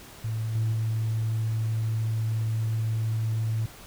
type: tone with level steps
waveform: sine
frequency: 111.2 Hz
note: A2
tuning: 19 cents sharp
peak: -26 / -21 / -23 dBFS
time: 0.24-3.66 s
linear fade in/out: 5 ms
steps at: 0.55 / 0.72 s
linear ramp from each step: 2 ms
effects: tanh soft clip ceiling -20 dBFS + pink hiss -47 dBFS RMS until 3.86 s